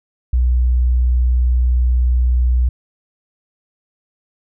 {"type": "tone", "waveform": "sine", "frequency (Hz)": 61.6, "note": "B1", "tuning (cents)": -4, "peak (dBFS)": -11, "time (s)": [0.33, 2.69], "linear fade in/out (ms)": 5, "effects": []}